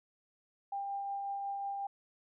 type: tone with tremolo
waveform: sine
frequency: 796 Hz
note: G5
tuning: 26 cents sharp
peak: -34 dBFS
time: 0.72-1.87 s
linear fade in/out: 5 ms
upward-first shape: triangle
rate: 5.5 Hz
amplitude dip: 25%
effects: none